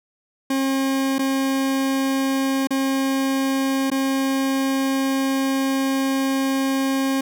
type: tone with dropouts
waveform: 40% pulse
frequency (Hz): 269.2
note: C4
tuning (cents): +49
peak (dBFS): -18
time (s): 0.5-7.21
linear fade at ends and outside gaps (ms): 5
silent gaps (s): 1.184-1.191 / 2.672-2.706 / 3.902-3.915
effects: none